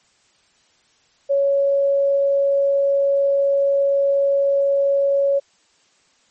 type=tone; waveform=sine; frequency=557 Hz; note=C#5; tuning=8 cents sharp; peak=-14 dBFS; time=1.29-5.4 s; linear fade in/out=20 ms; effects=white hiss -59 dBFS RMS until 6.3 s + MP3 32 kbps